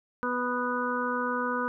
harmonic tone, 246.9 Hz, B3, in tune, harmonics 1 / 2 / 4 / 5 / 6, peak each -33 / -33 / -33 / -33 / -33 dBFS, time 0.23-1.68 s, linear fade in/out 0 ms, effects none

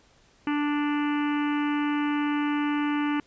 harmonic tone, 293.7 Hz, D4, in tune, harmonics 1 / 3 / 4 / 5 / 6 / 7 / 8 / 9 / 10, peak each -24 / -34 / -36 / -38 / -40 / -41 / -42 / -43 / -44 dBFS, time 0.47-3.2 s, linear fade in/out 2 ms, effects pink hiss -60 dBFS RMS until 3.26 s + resampled to 16000 Hz

